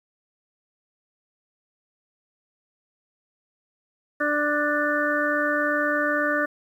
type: harmonic tone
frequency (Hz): 295.3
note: D4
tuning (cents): +10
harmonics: 1 / 2 / 4 / 5 / 6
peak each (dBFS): -28 / -26 / -29 / -26 / -27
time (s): 4.2-6.46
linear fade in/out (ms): 10
effects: 9-bit